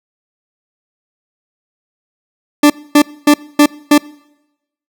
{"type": "tone bursts", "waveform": "40% pulse", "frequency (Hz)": 293.7, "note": "D4", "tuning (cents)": 0, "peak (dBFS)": -3, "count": 5, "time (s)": [2.63, 3.98], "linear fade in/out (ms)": 5, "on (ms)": 70, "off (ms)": 250, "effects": ["noise-tail reverb RT60 0.9 s tail -24 dB re dry"]}